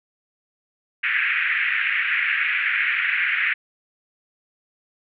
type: band-pass noise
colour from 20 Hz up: pink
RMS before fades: -22 dBFS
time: 1.03-3.54 s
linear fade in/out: 10 ms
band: 1600 to 2500 Hz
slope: 48 dB/octave
effects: none